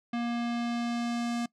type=tone with low-pass filter sweep; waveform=square; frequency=236.7 Hz; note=A#3; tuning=27 cents sharp; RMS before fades=-31 dBFS; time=0.13-1.46 s; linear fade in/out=5 ms; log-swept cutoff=3200 to 7500 Hz; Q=1; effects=noise-tail reverb RT60 0.1 s tail -22 dB re dry